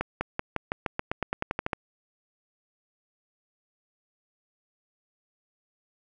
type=accelerating click train; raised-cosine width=0.5 ms; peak=-12 dBFS; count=15; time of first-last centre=0.01-1.732 s; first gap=200 ms; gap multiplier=0.92; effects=none